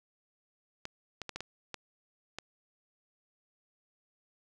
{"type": "clicks", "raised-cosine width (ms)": 0.2, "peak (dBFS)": -21, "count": 7, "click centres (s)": [0.854, 1.217, 1.293, 1.36, 1.406, 1.743, 2.386], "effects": []}